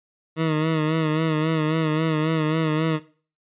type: tone with vibrato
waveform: 20% pulse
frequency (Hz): 157.5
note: D#3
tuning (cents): +21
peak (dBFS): -15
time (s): 0.36-3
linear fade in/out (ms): 50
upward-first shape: sine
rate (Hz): 3.7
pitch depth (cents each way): 51
effects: noise-tail reverb RT60 0.4 s tail -18 dB re dry + resampled to 8000 Hz